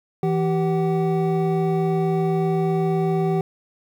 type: tone cluster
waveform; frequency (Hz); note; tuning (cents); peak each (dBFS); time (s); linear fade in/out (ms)
triangle; 164 / 388.6 / 752; E3 / G4 / F#5; -9 / -15 / +28; -19 / -20 / -26; 0.23-3.41; 2
effects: 9-bit